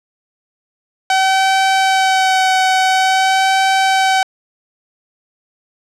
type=tone with vibrato; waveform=sawtooth; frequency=761 Hz; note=F#5; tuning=48 cents sharp; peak=-7 dBFS; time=1.1-4.23 s; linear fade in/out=2 ms; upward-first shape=sine; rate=0.48 Hz; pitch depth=17 cents each way; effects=low-pass 7000 Hz 12 dB/octave